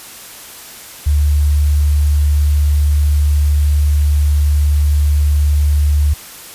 sine tone with sample-and-hold, 73.42 Hz, D2, in tune, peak -9 dBFS, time 1.06-6.14 s, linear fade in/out 10 ms, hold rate 11025 Hz, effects white hiss -34 dBFS RMS until 6.54 s + resampled to 32000 Hz

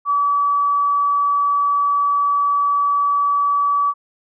sine tone, 1146 Hz, D6, 43 cents flat, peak -14 dBFS, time 0.05-3.94 s, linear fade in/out 50 ms, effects none

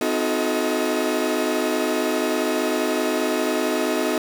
40% pulse tone cluster, 255.3 / 310.5 / 360.7 / 431.2 / 633 Hz, C4 / D#4 / F#4 / A4 / D#5, -42 / -3 / -44 / -35 / +30 cents, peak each -26 dBFS, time 0.01-4.18 s, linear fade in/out 2 ms, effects none

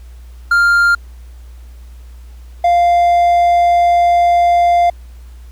triangle tone pair in turn, 1398 / 696.8 Hz, F6 / F5, +1 / -4 cents, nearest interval octave, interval 1205 cents, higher first, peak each -6 dBFS, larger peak neither, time 0.51-0.95 / 2.64-4.9 s, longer second, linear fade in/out 5 ms, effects added 60 Hz sine -32 dBFS peak until 5.51 s + pink hiss -51 dBFS RMS until 5.51 s

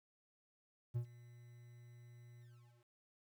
triangle tone with ADSR envelope, 119.8 Hz, A#2, 48 cents sharp, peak -32 dBFS, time 0.94-2.89 s, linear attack 23 ms, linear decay 91 ms, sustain -22 dB, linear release 480 ms, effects 12-bit

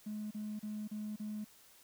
triangle tone bursts, 211.8 Hz, G#3, 34 cents sharp, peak -35 dBFS, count 5, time 0.06-1.446 s, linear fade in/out 10 ms, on 250 ms, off 34 ms, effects tanh soft clip ceiling -35 dBFS + white hiss -62 dBFS RMS until 1.83 s

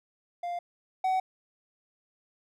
triangle tone pair in turn, 698.5 / 752.1 Hz, F5 / F#5, 0 / +28 cents, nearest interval minor second, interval 128 cents, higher second, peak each -29 / -22 dBFS, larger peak second, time 0.43-0.59 / 1.04-1.2 s, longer neither, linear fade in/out 5 ms, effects none

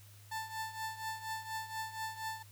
30% pulse tone with tremolo, 885 Hz, A5, 10 cents sharp, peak -33 dBFS, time 0.31-2.43 s, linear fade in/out 10 ms, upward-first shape triangle, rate 4.2 Hz, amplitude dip 80%, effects added 102 Hz sine -55 dBFS peak until 2.51 s + white hiss -61 dBFS RMS until 2.51 s

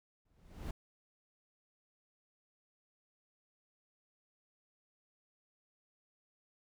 brown noise with exponential growth, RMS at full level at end -38 dBFS, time 0.25-0.71 s, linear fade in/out 5 ms, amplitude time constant 99 ms, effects none

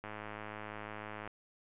click train, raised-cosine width 0.5 ms, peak -28 dBFS, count 132, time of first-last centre 0.04-1.276 s, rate 106 Hz, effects resampled to 8000 Hz

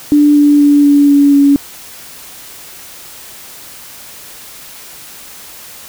sine tone with pitch steps, 293.7 / 291.3 / 289 / 286.7 / 284.4 / 282.1 Hz, D4 / D4 / D4 / D4 / C#4 / C#4, 0 / -14 / -28 / -42 / +45 / +30 cents, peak -4 dBFS, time 0.12-1.56 s, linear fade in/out 0 ms, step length 240 ms, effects white hiss -33 dBFS RMS until 5.88 s

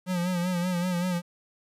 square tone with vibrato, 178.5 Hz, F3, 38 cents sharp, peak -26 dBFS, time 0.06-1.22 s, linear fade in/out 50 ms, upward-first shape sine, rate 5.2 Hz, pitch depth 60 cents each way, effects resampled to 32000 Hz + 10-bit

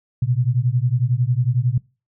sine beating tone pair, 118.5 / 129.5 Hz, A#2 / C3, +29 / -17 cents, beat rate 11 Hz, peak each -19 dBFS, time 0.22-1.78 s, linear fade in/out 5 ms, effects noise-tail reverb RT60 0.3 s tail -23 dB re dry

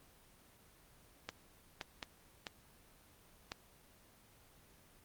clicks, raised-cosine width 0.2 ms, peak -23 dBFS, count 5, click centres 1.29 / 1.812 / 2.028 / 2.468 / 3.519 s, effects pink hiss -64 dBFS RMS until 5.04 s + Opus 24 kbps

